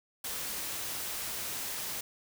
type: noise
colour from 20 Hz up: white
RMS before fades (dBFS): -37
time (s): 0.24-2.01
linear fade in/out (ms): 5
effects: none